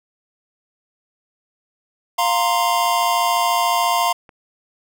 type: chord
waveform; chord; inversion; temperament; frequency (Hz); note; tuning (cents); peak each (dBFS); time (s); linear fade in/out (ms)
square; F suspended fourth; none; equal; 698.5 / 932.3 / 1046.5; F5 / Bb5 / C6; 0 / 0 / 0; -21; 2.18-4.13; 10
type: clicks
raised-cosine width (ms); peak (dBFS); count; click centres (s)
0.5; -28; 6; 2.255 / 2.857 / 3.029 / 3.371 / 3.84 / 4.292
effects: none